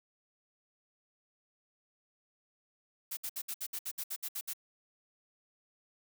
blue noise bursts, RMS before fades -38 dBFS, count 12, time 3.11-4.535 s, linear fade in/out 10 ms, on 61 ms, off 63 ms, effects none

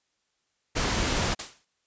pink noise, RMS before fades -26 dBFS, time 0.75-1.35 s, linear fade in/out 20 ms
white noise with exponential decay, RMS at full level -30 dBFS, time 1.39-1.65 s, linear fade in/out 5 ms, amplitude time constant 55 ms
effects white hiss -75 dBFS RMS until 1.86 s + resampled to 16000 Hz

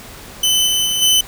sawtooth tone with level steps, 3031 Hz, F#7, 41 cents sharp, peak -9 / -11 / -13 / -7 dBFS, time 0.43-1.21 s, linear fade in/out 5 ms, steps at 0.66 / 0.85 / 1.01 s, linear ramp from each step 20 ms, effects pink hiss -36 dBFS RMS until 1.27 s

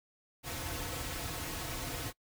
pink noise with comb filter, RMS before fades -39 dBFS, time 0.43-2.13 s, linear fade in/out 50 ms, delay 5 ms, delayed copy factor -0.8, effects noise-tail reverb RT60 0.1 s tail -23 dB re dry

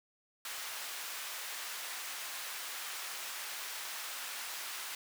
pink high-pass noise, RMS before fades -42 dBFS, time 0.45-4.95 s, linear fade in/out 2 ms, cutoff 1200 Hz, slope 12 dB/octave, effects none

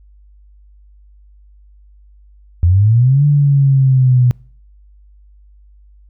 sine linear two-way sweep, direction up then down, 82.41 to 146.83 to 122.7 Hz, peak -7 dBFS, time 2.63-4.31 s, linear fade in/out 0 ms, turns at 3.25 s, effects noise-tail reverb RT60 0.5 s tail -26 dB re dry + added 50 Hz sine -42 dBFS peak until 6.09 s

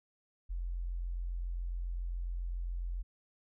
sine tone, 43.65 Hz, F1, in tune, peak -34 dBFS, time 0.49-3.03 s, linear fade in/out 20 ms, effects none

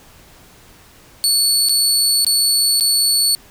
25% pulse tone with dropouts, 4435 Hz, C#8, in tune, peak -8 dBFS, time 1.24-3.35 s, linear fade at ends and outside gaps 0 ms, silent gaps 1.687-1.694 / 2.247-2.266 / 2.799-2.808 s, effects pink hiss -46 dBFS RMS until 3.5 s

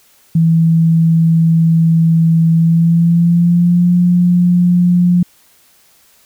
sine tone with pitch glide, 164 to 176.79 Hz, E3 to F3, -9 to +21 cents, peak -7 dBFS, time 0.35-5.23 s, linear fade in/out 5 ms, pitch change +130 cents, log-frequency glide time 2.52-3.94 s, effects white hiss -50 dBFS RMS until 6.25 s

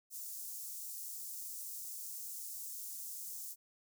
white high-pass noise, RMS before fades -45 dBFS, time 0.1-3.56 s, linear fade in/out 50 ms, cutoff 6100 Hz, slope 24 dB/octave, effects none

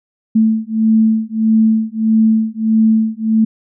sine beating tone pair, 220 / 221.6 Hz, A3 / A3, 0 / +13 cents, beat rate 1.6 Hz, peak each -13 dBFS, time 0.35-3.45 s, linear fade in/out 10 ms, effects none

